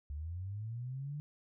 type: linear sweep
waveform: sine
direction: up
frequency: 69.3 to 150 Hz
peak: -38 dBFS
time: 0.1-1.2 s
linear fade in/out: 0 ms
effects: none